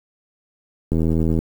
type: click train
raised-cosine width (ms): 3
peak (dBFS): -8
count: 39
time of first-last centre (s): 0.92-1.39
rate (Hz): 80.9
effects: 7-bit